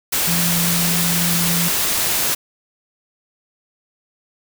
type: tone in noise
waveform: sine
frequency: 171.4 Hz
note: F3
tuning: 32 cents flat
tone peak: -20 dBFS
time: 0.27-1.69 s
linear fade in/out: 10 ms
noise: white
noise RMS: -19 dBFS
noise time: 0.12-2.35 s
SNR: -4 dB
effects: none